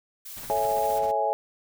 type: noise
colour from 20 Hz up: blue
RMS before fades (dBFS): -40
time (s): 0.25-0.99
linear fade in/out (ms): 10
type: noise with tremolo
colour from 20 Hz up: pink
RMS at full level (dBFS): -42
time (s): 0.36-1.12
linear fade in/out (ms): 20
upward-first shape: sine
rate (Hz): 15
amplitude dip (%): 50
type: chord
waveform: sine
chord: A major seventh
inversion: none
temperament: equal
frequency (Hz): 440 / 554.4 / 659.3 / 830.6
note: A4 / C#5 / E5 / G#5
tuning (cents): 0 / 0 / 0 / 0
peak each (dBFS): -31 / -29 / -28 / -25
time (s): 0.5-1.33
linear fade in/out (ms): 0
effects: none